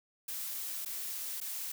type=noise with dropouts; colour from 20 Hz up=blue; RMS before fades=-39 dBFS; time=0.28-1.72 s; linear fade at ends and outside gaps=5 ms; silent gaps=0.85-0.858 / 1.403-1.412 s; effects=none